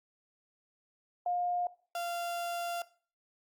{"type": "tone pair in turn", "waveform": ["sine", "35% pulse"], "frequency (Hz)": [710, 691.8], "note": ["F5", "F5"], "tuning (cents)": [28, -17], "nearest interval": "unison", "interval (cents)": 45, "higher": "first", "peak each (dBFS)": [-29, -32], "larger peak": "first", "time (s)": [[1.26, 1.67], [1.95, 2.82]], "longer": "second", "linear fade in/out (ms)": 2, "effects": ["noise-tail reverb RT60 0.4 s tail -18 dB re dry", "Opus 48 kbps"]}